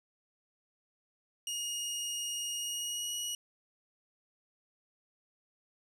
20% pulse tone with pitch glide, 2863 to 2910 Hz, F7 to F#7, +42 to -29 cents, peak -29 dBFS, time 1.47-3.35 s, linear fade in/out 2 ms, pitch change +29 cents, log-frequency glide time 2.56-3.14 s, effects none

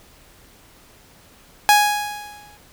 sawtooth tone with exponential decay, 830.6 Hz, G#5, in tune, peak -5 dBFS, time 1.69-2.57 s, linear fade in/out 0 ms, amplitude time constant 190 ms, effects pink hiss -50 dBFS RMS until 2.72 s

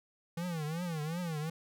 square tone with vibrato, 163.8 Hz, E3, 11 cents flat, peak -35 dBFS, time 0.37-1.5 s, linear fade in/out 5 ms, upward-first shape triangle, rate 2.7 Hz, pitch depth 190 cents each way, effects none

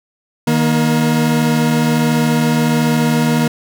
40% pulse tone pair together, 155.56 / 236.9 Hz, D#3 / A#3, 0 / +28 cents, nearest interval perfect fifth, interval 728 cents, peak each -15 / -13 dBFS, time 0.47-3.48 s, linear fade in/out 5 ms, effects none

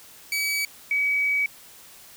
sawtooth / sine tone pair in turn, 2282 / 2273 Hz, C#7 / C#7, +50 / +43 cents, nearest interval unison, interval 7 cents, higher first, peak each -20 dBFS, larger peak neither, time 0.32-0.65 / 0.91-1.46 s, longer second, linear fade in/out 2 ms, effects white hiss -48 dBFS RMS until 2.16 s

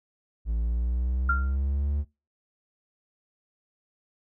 triangle linear sweep, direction up, 55 to 73.42 Hz, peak -22 dBFS, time 0.45-2.05 s, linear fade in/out 50 ms
sine tone with exponential decay, 1385 Hz, F6, 15 cents flat, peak -19 dBFS, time 1.29-1.56 s, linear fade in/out 5 ms, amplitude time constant 58 ms
effects noise-tail reverb RT60 0.3 s tail -25 dB re dry

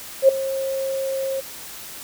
sine tone with ADSR envelope, 537 Hz, C5, 45 cents sharp, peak -6 dBFS, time 0.22-1.41 s, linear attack 67 ms, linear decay 6 ms, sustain -16 dB, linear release 17 ms, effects white hiss -37 dBFS RMS until 2.03 s

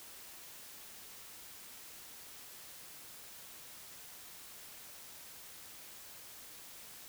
silence, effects white hiss -52 dBFS RMS until 7.08 s

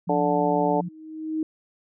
sine tone, 175.3 Hz, F3, 7 cents sharp, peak -28 dBFS, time 0.07-0.89 s, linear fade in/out 10 ms
harmonic tone, 146.2 Hz, D3, 7 cents flat, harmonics 2 / 3 / 4 / 5 / 6, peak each -26 / -26 / -26 / -26 / -26 dBFS, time 0.09-0.81 s, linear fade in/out 5 ms
sine tone with exponential growth, 314.4 Hz, D#4, 18 cents sharp, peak -21 dBFS, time 0.55-1.43 s, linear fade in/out 2 ms, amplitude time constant 190 ms
effects none

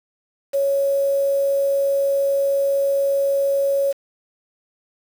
sine tone with quantisation, 554.4 Hz, C#5, in tune, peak -16 dBFS, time 0.53-3.93 s, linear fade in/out 20 ms, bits 6, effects none

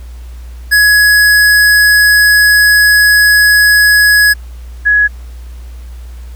square / sine tone pair in turn, 1678 / 1678 Hz, G#6 / G#6, +17 / +17 cents, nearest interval unison, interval 0 cents, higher neither, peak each -5 dBFS, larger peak neither, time 0.71-4.34 / 4.85-5.08 s, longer first, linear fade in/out 20 ms, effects added 60 Hz sine -25 dBFS peak until 6.35 s + pink hiss -44 dBFS RMS until 6.35 s

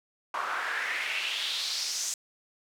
pink noise with band-pass filter sweep, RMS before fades -32 dBFS, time 0.34-2.14 s, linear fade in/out 2 ms, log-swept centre 1100 to 6900 Hz, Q 3.3, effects high-pass 400 Hz 12 dB/octave

